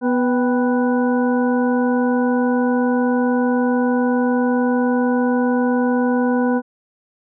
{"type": "harmonic tone with a mistuned harmonic", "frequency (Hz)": 246.9, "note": "B3", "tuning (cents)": 0, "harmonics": [1, 2, 3, 4, 6], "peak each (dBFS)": [-16, -21, -27, -28, -29], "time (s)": [0.01, 6.62], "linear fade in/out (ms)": 50, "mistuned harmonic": 3, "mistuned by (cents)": 81, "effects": []}